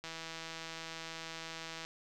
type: click train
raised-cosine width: 0.2 ms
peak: -26 dBFS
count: 296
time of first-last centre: 0.04-1.85 s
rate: 163 Hz
effects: none